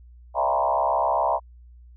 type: tone with frequency modulation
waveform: sine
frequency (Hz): 802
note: G5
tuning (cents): +39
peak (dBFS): -19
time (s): 0.34-1.4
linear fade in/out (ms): 50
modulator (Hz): 67.4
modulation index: 3.3
effects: added 60 Hz sine -45 dBFS peak until 1.96 s